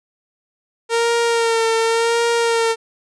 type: tone with vibrato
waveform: sawtooth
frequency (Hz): 460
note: A#4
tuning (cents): -23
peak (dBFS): -11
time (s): 0.89-2.76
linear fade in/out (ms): 50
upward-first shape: sine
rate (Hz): 0.9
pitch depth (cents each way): 31
effects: resampled to 22050 Hz